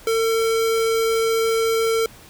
square tone, 451.4 Hz, A4, 44 cents sharp, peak -18 dBFS, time 0.07-2.06 s, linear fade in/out 2 ms, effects pink hiss -45 dBFS RMS until 2.29 s

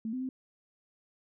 sine tone with pitch steps, 222.5 / 256 / 259.9 Hz, A3 / C4 / C4, +20 / -38 / -11 cents, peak -32 dBFS, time 0.05-0.29 s, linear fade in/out 2 ms, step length 80 ms, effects none

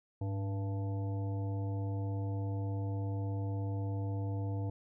harmonic tone with a mistuned harmonic, 97.2 Hz, G2, 14 cents flat, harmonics 1 / 3 / 5 / 7 / 9, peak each -33 / -43 / -47 / -50 / -52 dBFS, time 0.21-4.7 s, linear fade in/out 5 ms, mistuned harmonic 1, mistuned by +96 cents, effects none

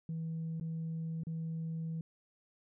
sine tone with dropouts, 162.5 Hz, E3, 24 cents flat, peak -34 dBFS, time 0.09-2.01 s, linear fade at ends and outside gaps 2 ms, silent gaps 0.599-0.61 / 1.235-1.269 s, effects tanh soft clip ceiling -33 dBFS

